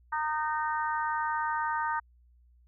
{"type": "harmonic tone", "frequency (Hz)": 307.3, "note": "D#4", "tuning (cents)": -21, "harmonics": [3, 4, 5, 6], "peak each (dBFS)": [-30, -34, -35, -40], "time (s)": [0.12, 2], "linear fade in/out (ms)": 10, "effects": ["added 60 Hz sine -58 dBFS peak until 2.67 s"]}